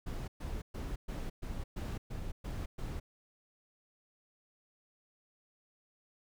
brown noise bursts, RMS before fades -39 dBFS, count 9, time 0.06-3 s, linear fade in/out 10 ms, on 220 ms, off 120 ms, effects none

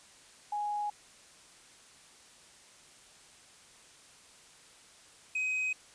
sine / triangle tone pair in turn, 830.6 / 2522 Hz, G#5 / D#7, 0 / +23 cents, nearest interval octave + perfect fifth, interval 1923 cents, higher second, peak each -31 / -28 dBFS, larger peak second, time 0.52-0.9 / 5.35-5.73 s, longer neither, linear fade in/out 5 ms, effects white hiss -57 dBFS RMS until 5.94 s + resampled to 22050 Hz

